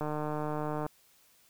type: click train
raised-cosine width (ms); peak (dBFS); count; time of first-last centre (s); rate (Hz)
1; -21; 130; 0.01-0.864; 151
effects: white hiss -64 dBFS RMS until 1.49 s